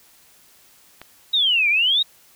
click, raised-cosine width 0.3 ms, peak -21 dBFS, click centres 1.016 s
sine exponential two-way sweep, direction down then up, 3853 to 2289 to 3853 Hz, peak -15 dBFS, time 1.33-2.03 s, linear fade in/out 10 ms, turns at 1.69 s
effects white hiss -53 dBFS RMS until 2.35 s

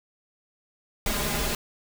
pink noise with comb filter, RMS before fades -27 dBFS, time 1.06-1.55 s, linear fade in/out 2 ms, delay 4.9 ms, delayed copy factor +0.95, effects none

